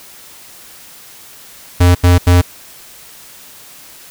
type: tone bursts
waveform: square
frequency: 88.6 Hz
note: F2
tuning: 25 cents sharp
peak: -6 dBFS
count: 3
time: 1.8-2.416 s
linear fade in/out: 10 ms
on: 150 ms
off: 83 ms
effects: white hiss -38 dBFS RMS until 4.1 s